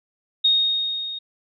sine tone with level ramp, 3721 Hz, A#7, 4 cents flat, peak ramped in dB -13 to -29 dBFS, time 0.44-1.19 s, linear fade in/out 10 ms, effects none

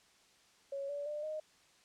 sine tone with pitch steps, 554.4 / 574.9 / 596.3 / 618.4 Hz, C#5 / D5 / D5 / D#5, 0 / -37 / +26 / -11 cents, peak -37 dBFS, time 0.72-1.4 s, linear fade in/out 5 ms, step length 170 ms, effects white hiss -66 dBFS RMS until 1.84 s + low-pass 7000 Hz 12 dB/octave

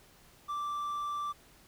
triangle tone, 1172 Hz, D6, 4 cents flat, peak -31 dBFS, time 0.48-1.33 s, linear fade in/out 20 ms, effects pink hiss -60 dBFS RMS until 1.67 s

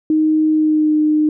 sine tone with pitch glide, 311.1 to 305.2 Hz, D#4 to D#4, 0 to -33 cents, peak -11 dBFS, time 0.1-1.29 s, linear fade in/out 2 ms, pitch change -33 cents, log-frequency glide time 0.5-0.96 s, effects none

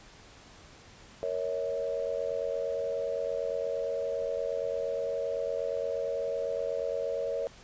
sine chord, A# diminished, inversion none, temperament equal with one note detuned, 466.2 / 554.4 / 643.5 Hz, A#4 / C#5 / E5, 0 / 0 / -42 cents, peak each -34 / -32 / -36 dBFS, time 1.23-7.47 s, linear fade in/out 0 ms, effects pink hiss -53 dBFS RMS until 7.63 s + resampled to 16000 Hz

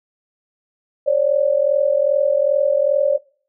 sine tone pair together, 544.8 / 587.3 Hz, C#5 / D5, -30 / 0 cents, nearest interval minor second, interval 130 cents, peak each -16 dBFS, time 1.06-3.18 s, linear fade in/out 20 ms, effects noise-tail reverb RT60 0.5 s tail -25 dB re dry

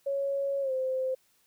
sine tone with pitch glide, 554.4 to 520.3 Hz, C#5 to C5, 0 to -10 cents, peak -27 dBFS, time 0.06-1.15 s, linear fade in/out 10 ms, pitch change -110 cents, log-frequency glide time 0.61-0.72 s, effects white hiss -68 dBFS RMS until 1.46 s

